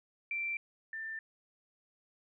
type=tone pair in turn; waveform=sine; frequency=2349 / 1784.3 Hz; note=D7 / A6; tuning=0 / +24 cents; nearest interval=perfect fourth; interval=476 cents; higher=first; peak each=-33 / -38 dBFS; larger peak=first; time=0.31-0.57 / 0.93-1.19 s; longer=neither; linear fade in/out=2 ms; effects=none